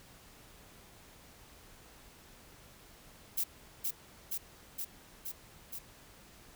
violet noise with echo, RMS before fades -32 dBFS, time 3.37-3.44 s, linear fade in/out 10 ms, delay 470 ms, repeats 5, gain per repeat -2 dB, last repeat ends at 5.79 s, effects pink hiss -57 dBFS RMS until 6.55 s

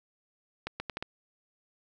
accelerating click train, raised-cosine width 0.3 ms, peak -18 dBFS, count 5, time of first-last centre 0.67-1.025 s, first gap 130 ms, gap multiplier 0.75, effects none

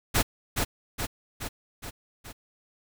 pink noise with echo, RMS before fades -22 dBFS, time 0.14-0.23 s, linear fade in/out 20 ms, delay 420 ms, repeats 5, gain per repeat -4 dB, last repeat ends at 2.33 s, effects none

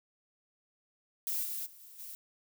violet noise with level steps, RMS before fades -34 / -38 / -55 / -53 / -45 dBFS, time 1.27-2.15 s, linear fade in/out 0 ms, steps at 1.43 / 1.65 / 1.8 / 1.98 s, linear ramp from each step 20 ms, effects none

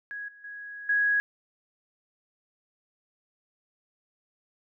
sine tone with level steps, 1661.2 Hz, G#6, in tune, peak -34 / -49 / -38 / -21 dBFS, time 0.11-1.2 s, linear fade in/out 0 ms, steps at 0.28 / 0.44 / 0.89 s, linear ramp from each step 5 ms, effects none

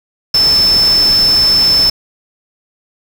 sine tone in noise, 5274 Hz, E8, in tune, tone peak -7 dBFS, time 0.34-1.9 s, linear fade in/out 5 ms, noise pink, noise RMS -22 dBFS, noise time 0.34-1.9 s, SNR +12 dB, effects none

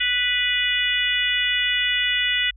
harmonic tone with a mistuned harmonic, 493.4 Hz, B4, 2 cents flat, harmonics 3 / 4 / 5 / 6 / 7, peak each -29 / -23 / -28 / -23 / -27 dBFS, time 0-2.51 s, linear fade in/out 10 ms, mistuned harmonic 6, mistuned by -20 cents, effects added 50 Hz sine -44 dBFS peak until 2.56 s

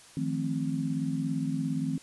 sine chord, F dominant seventh, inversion third, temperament just, 157.15 / 174.61 / 218.3 / 261.9 Hz, Eb3 / F3 / A3 / C4, +18 / 0 / -13 / +2 cents, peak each -32 / -36 / -36 / -31 dBFS, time 0.17-1.98 s, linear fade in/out 2 ms, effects white hiss -53 dBFS RMS until 2.02 s + resampled to 24000 Hz

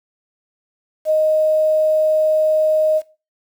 sine tone with quantisation, 622.3 Hz, D#5, in tune, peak -12 dBFS, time 1.05-3.02 s, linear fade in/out 50 ms, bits 7, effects noise-tail reverb RT60 0.3 s tail -18 dB re dry

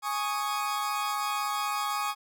40% pulse chord, Ab suspended fourth, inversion none, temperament equal, 830.6 / 1108.7 / 1244.5 Hz, Ab5 / Db6 / Eb6, 0 / 0 / 0 cents, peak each -32 dBFS, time 0.02-2.15 s, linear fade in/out 50 ms, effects none

